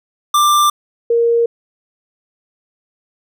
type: tone pair in turn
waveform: square / sine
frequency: 1184 / 467.2 Hz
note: D6 / A#4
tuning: +14 / +4 cents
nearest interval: octave + major third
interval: 1610 cents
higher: first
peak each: -10 dBFS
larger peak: neither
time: 0.34-0.7 / 1.1-1.46 s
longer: neither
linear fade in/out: 5 ms
effects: none